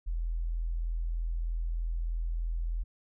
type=tone; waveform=sine; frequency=41.61 Hz; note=E1; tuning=17 cents sharp; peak=-29 dBFS; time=0.06-2.84 s; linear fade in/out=20 ms; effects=none